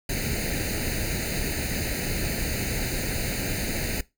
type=noise with comb filter; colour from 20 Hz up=pink; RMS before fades=-28 dBFS; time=0.09-4.01 s; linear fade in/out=5 ms; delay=0.45 ms; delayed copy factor=+0.9; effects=noise-tail reverb RT60 0.2 s tail -19 dB re dry